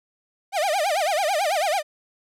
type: tone with vibrato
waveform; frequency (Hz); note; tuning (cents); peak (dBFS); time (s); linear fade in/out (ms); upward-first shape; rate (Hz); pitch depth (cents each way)
45% pulse; 696; F5; -6; -20; 0.52-1.83; 50; sine; 9.1; 280
effects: low-pass 12000 Hz 12 dB/octave